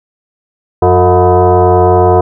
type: tone with frequency modulation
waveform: sine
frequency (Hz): 180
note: F#3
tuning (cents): -47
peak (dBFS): -4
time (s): 0.82-2.21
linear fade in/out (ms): 5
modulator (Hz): 271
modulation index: 2.7
effects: none